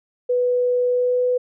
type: tone with pitch glide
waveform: sine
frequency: 493.9 to 497.6 Hz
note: B4 to B4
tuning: 0 to +13 cents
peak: -16 dBFS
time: 0.29-1.38 s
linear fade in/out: 10 ms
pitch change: +13 cents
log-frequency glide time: 0.89-1.23 s
effects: none